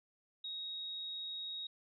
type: tone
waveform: sine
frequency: 3774 Hz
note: A#7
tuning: 21 cents sharp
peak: -40 dBFS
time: 0.44-1.67 s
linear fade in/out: 5 ms
effects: none